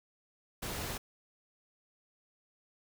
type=noise with amplitude modulation; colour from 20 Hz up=pink; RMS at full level=-37 dBFS; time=0.62-0.98 s; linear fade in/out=10 ms; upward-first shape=sine; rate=270 Hz; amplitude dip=35%; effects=none